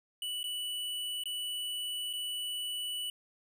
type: tone with dropouts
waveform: square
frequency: 2961 Hz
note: F#7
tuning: 1 cent sharp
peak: -35 dBFS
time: 0.22-3.1 s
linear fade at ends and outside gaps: 2 ms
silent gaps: 0.431-0.44 / 1.237-1.256 / 2.13-2.135 s
effects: none